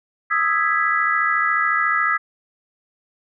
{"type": "chord", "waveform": "sine", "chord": "E major seventh", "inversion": "third", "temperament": "equal", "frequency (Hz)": [1244.5, 1318.5, 1661.2, 1975.5], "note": ["D#6", "E6", "G#6", "B6"], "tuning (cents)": [0, 0, 0, 0], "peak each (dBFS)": -22, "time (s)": [0.3, 2.18], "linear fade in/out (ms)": 20, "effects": []}